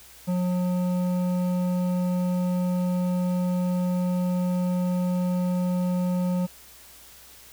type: tone with hard clipping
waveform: sine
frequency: 180 Hz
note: F#3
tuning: 47 cents flat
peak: -24 dBFS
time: 0.27-6.47 s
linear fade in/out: 20 ms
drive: 10 dB
effects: added 60 Hz sine -59 dBFS peak until 7.52 s + white hiss -49 dBFS RMS until 7.52 s